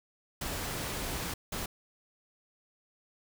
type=noise bursts at uneven times; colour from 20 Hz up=pink; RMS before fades=-36 dBFS; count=2; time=0.41-1.34 / 1.52-1.66 s; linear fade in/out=5 ms; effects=none